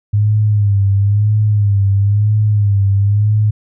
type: tone with vibrato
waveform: sine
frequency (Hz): 102.6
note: G#2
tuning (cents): -21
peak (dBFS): -9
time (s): 0.13-3.51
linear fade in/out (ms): 10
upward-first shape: sine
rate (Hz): 1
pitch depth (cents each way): 68
effects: none